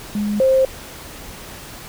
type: tone pair in turn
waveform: sine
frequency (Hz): 207.7 / 527.6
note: G#3 / C5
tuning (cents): 0 / +14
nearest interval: octave + major third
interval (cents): 1614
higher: second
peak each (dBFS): -18 / -11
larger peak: second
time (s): 0.15-0.4 / 0.4-0.65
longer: neither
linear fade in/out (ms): 2
effects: pink hiss -36 dBFS RMS until 1.88 s